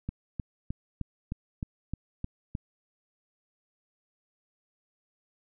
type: click train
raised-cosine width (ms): 5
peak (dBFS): -20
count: 9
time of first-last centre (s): 0.09-2.552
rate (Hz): 3.25
effects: none